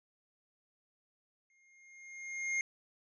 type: tone with exponential growth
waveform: square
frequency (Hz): 2130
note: C7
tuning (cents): +30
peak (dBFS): -30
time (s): 1.5-2.61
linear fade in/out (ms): 1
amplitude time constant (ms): 240
effects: resampled to 16000 Hz